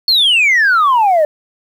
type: exponential sweep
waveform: sine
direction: down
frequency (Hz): 4435 to 587.3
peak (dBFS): -6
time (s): 0.08-1.25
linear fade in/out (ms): 2
effects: tanh soft clip ceiling -6 dBFS + 7-bit